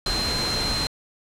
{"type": "tone in noise", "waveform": "sine", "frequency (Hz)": 4133, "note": "C8", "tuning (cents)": -22, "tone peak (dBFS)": -25, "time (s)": [0.06, 0.87], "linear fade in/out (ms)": 2, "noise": "pink", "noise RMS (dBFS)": -27, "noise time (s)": [0.06, 0.87], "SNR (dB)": -1, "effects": ["low-pass 9000 Hz 12 dB/octave"]}